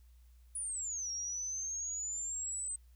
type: exponential two-way sweep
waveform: sine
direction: down then up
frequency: 9980 to 5588 to 8230 Hz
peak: -36 dBFS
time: 0.55-2.76 s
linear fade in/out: 5 ms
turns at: 1.11 s
effects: added 60 Hz sine -57 dBFS peak until 2.95 s + white hiss -75 dBFS RMS until 2.95 s